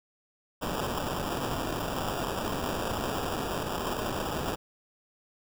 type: noise with sample-and-hold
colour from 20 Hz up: white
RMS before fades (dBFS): -32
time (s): 0.61-4.56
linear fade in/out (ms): 20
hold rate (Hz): 2100
effects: none